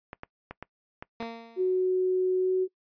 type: clicks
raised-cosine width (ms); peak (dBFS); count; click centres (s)
0.5; -23; 6; 0.131 / 0.234 / 0.51 / 0.626 / 1.025 / 1.226
type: tone with exponential decay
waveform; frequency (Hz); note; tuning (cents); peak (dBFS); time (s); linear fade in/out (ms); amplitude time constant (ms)
15% pulse; 230; A#3; -23; -25; 1.2-1.89; 2; 150
type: tone with pitch glide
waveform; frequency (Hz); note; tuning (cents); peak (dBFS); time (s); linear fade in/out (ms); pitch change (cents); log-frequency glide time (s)
sine; 370 to 372.6; F#4 to F#4; 0 to +12; -22; 1.56-2.68; 50; +12; 2.38-2.52
effects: noise-tail reverb RT60 0.1 s tail -22 dB re dry + resampled to 11025 Hz